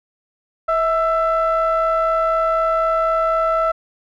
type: ring-modulated tone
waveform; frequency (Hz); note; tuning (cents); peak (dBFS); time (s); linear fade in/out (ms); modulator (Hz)
triangle; 340; F4; -46; -10; 0.68-3.72; 10; 988
effects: none